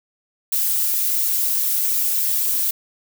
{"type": "noise with flanger", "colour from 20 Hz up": "violet", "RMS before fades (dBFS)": -20, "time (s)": [0.52, 2.71], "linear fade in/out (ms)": 5, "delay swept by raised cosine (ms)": [1.9, 4.2], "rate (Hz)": 2.7, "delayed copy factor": -0.7, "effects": []}